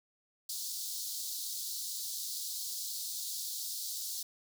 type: high-pass noise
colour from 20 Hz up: pink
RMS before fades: -39 dBFS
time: 0.49-4.23 s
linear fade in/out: 5 ms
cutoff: 3900 Hz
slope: 48 dB/octave
effects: none